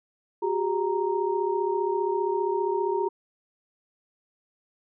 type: tone cluster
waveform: sine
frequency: 369.4 / 404.5 / 932 Hz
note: F#4 / G#4 / A#5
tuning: -3 / -46 / -1 cents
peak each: -27 / -27 / -29 dBFS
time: 0.42-3.09 s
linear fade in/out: 10 ms
effects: none